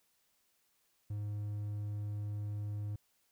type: tone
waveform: triangle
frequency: 103.83 Hz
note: G#2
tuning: in tune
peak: -34 dBFS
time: 1.1-2.96 s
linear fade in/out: 5 ms
effects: white hiss -75 dBFS RMS until 3.31 s